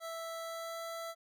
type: tone with pitch glide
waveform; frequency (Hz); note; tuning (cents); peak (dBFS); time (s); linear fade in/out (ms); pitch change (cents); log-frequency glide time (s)
25% pulse; 659.3 to 663.9; E5 to E5; 0 to +12; -36; 0-1.15; 50; +12; 0.38-0.81
effects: none